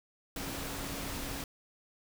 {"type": "tone in noise", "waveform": "sine", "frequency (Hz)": 277.2, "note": "C#4", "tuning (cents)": 0, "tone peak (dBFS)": -46, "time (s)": [0.36, 1.44], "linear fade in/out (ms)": 2, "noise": "pink", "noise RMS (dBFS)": -39, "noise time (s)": [0.36, 1.44], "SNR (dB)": -10, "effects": []}